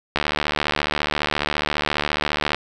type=click train; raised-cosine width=0.3 ms; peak=-4 dBFS; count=179; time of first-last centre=0.16-2.546 s; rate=74.6 Hz; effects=none